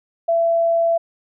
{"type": "tone", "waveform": "sine", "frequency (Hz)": 670, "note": "E5", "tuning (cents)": 28, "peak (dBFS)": -14, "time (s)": [0.28, 0.98], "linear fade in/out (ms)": 10, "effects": []}